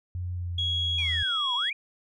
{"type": "tone with pitch glide", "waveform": "sine", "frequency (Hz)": [89.3, 82.36], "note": ["F2", "E2"], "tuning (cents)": [39, -1], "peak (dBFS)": -29, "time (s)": [0.15, 1.23], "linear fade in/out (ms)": 0, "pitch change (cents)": -140, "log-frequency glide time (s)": [0.34, 0.99]}
{"type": "tone", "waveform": "sine", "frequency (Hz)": 3322, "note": "G#7", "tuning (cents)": 0, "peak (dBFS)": -25, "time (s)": [0.58, 1.7], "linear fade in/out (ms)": 5}
{"type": "exponential two-way sweep", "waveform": "sine", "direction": "down then up", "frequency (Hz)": [2489, 938, 2489], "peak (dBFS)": -29, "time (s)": [0.98, 1.73], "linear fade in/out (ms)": 5, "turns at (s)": 1.55}
{"effects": ["tanh soft clip ceiling -17 dBFS"]}